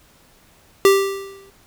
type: tone with exponential decay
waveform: square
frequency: 392 Hz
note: G4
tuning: in tune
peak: -8 dBFS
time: 0.85-1.5 s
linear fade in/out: 1 ms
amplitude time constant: 140 ms
effects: pink hiss -53 dBFS RMS until 1.66 s